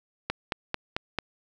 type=click train; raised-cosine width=0.3 ms; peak=-11 dBFS; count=5; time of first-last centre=0.3-1.187 s; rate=4.51 Hz; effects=none

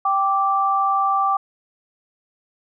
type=tone pair together; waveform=sine; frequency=783.4 / 1171 Hz; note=G5 / D6; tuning=-1 / -5 cents; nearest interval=perfect fifth; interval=696 cents; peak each=-20 / -18 dBFS; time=0.05-1.37 s; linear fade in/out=5 ms; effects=none

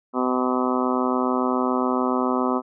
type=harmonic tone; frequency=127.1 Hz; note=C3; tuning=50 cents flat; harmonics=2 / 3 / 4 / 5 / 6 / 7 / 8 / 9 / 10; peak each=-23 / -27 / -30 / -31 / -31 / -33 / -29 / -30 / -31 dBFS; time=0.13-2.62 s; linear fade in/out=50 ms; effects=none

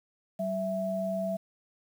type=tone pair together; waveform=sine; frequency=191.18 / 660 Hz; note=G3 / E5; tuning=-43 / +2 cents; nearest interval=octave + major sixth; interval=2145 cents; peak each=-33 / -30 dBFS; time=0.39-1.37 s; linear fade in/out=10 ms; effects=9-bit

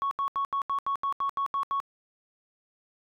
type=tone bursts; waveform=sine; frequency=1108.7 Hz; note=C#6; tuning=in tune; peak=-24 dBFS; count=11; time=0.02-1.801 s; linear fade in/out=0 ms; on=91 ms; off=78 ms; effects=tanh soft clip ceiling -22 dBFS

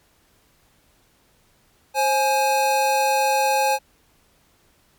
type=tone pair together; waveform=square; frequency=530.5 / 839 Hz; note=C5 / G#5; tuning=+24 / +17 cents; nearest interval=minor sixth; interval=793 cents; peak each=-23 / -19 dBFS; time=1.94-3.79 s; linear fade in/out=50 ms; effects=pink hiss -60 dBFS RMS until 4.98 s + MP3 96 kbps

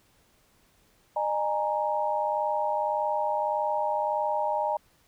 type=chord; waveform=sine; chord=D# suspended fourth; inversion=none; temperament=equal with one note detuned; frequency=607.7 / 830.6 / 932.3 Hz; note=D#5 / G#5 / A#5; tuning=-41 / 0 / 0 cents; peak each=-29 dBFS; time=1.16-4.77 s; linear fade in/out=5 ms; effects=pink hiss -64 dBFS RMS until 5.07 s

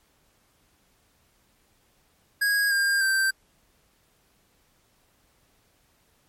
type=tone with pitch steps; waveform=square; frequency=1646 / 1604.7 / 1564.4 Hz; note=G#6 / G6 / G6; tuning=-16 / +40 / -4 cents; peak=-21 dBFS; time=2.41-3.31 s; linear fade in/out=10 ms; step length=300 ms; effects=pink hiss -65 dBFS RMS until 6.28 s + MP3 64 kbps

